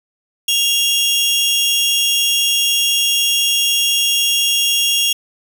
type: tone pair together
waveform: sawtooth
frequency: 2794 / 3314 Hz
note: F7 / G#7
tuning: 0 / -4 cents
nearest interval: minor third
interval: 296 cents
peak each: -13 dBFS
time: 0.48-5.13 s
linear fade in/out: 5 ms
effects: none